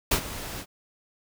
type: noise with ADSR envelope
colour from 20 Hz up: pink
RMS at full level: -20 dBFS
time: 0.11-0.66 s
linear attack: 8 ms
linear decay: 82 ms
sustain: -16 dB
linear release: 65 ms
effects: none